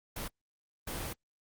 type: noise bursts at uneven times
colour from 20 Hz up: pink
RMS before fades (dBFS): -38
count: 2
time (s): 0.16-0.28 / 0.87-1.13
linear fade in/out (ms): 5
effects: Opus 24 kbps